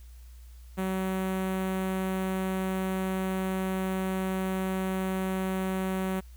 sawtooth tone with notch filter, 188.7 Hz, F#3, 34 cents sharp, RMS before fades -30 dBFS, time 0.77-6.21 s, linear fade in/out 20 ms, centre 5000 Hz, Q 0.74, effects added 60 Hz sine -45 dBFS peak until 6.36 s + white hiss -62 dBFS RMS until 6.36 s

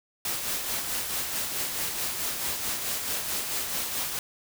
white noise with tremolo, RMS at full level -29 dBFS, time 0.25-4.19 s, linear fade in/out 2 ms, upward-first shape sine, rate 4.6 Hz, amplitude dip 40%, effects none

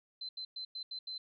sine tone bursts at uneven times, 4072 Hz, C8, 48 cents flat, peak -39 dBFS, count 6, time 0.21-0.29 / 0.37-0.45 / 0.56-0.65 / 0.75-0.83 / 0.91-0.99 / 1.07-1.18 s, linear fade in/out 5 ms, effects none

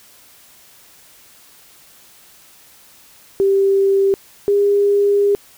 sine tone pair in turn, 392 / 404.7 Hz, G4 / G#4, 0 / -45 cents, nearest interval minor second, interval 55 cents, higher second, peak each -11 dBFS, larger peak neither, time 3.4-4.14 / 4.48-5.35 s, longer second, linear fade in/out 0 ms, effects white hiss -47 dBFS RMS until 5.57 s

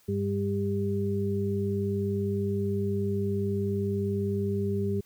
harmonic tone, 99.5 Hz, G2, 26 cents sharp, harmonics 1 / 2 / 4, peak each -30 / -30 / -30 dBFS, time 0.08-5.01 s, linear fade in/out 10 ms, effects white hiss -62 dBFS RMS until 5.05 s

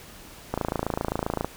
click train, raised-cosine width 1 ms, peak -11 dBFS, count 26, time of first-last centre 0.54-1.446 s, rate 27.6 Hz, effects pink hiss -46 dBFS RMS until 1.56 s

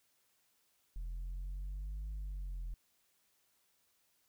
sine exponential two-way sweep, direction up then down, 41.2 to 51.91 to 41.2 Hz, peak -36 dBFS, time 0.96-2.74 s, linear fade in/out 0 ms, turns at 2.11 s, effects tanh soft clip ceiling -38 dBFS + white hiss -75 dBFS RMS until 4.28 s

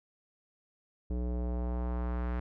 square tone with low-pass filter sweep, 60.7 Hz, B1, 29 cents flat, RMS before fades -33 dBFS, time 1.1-2.4 s, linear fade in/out 5 ms, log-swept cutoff 420 to 1700 Hz, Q 1.3, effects none

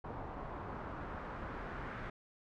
pink noise with low-pass filter sweep, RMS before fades -44 dBFS, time 0.04-2.1 s, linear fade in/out 5 ms, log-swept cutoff 970 to 1600 Hz, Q 1.7, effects none

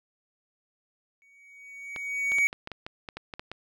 triangle tone with exponential growth, 2249 Hz, C#7, 24 cents sharp, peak -17 dBFS, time 1.22-2.47 s, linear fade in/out 0 ms, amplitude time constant 270 ms
clicks, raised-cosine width 0.3 ms, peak -21 dBFS, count 12, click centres 1.962 / 2.319 / 2.385 / 2.529 / 2.674 / 2.717 / 2.865 / 3.088 / 3.17 / 3.338 / 3.395 / 3.516 s
effects none

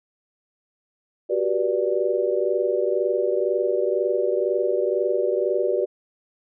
sine chord, G major seventh, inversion third, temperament equal with one note detuned, 370 / 392 / 485.1 / 587.3 Hz, F#4 / G4 / B4 / D5, 0 / 0 / -31 / 0 cents, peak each -25 dBFS, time 1.29-5.86 s, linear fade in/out 20 ms, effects none

